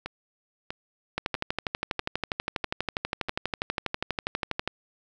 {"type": "two click trains", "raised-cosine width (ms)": 0.3, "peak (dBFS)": [-11, -17], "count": [44, 6], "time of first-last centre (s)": [[1.18, 4.676], [0.06, 3.286]], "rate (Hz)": [12.3, 1.55], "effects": []}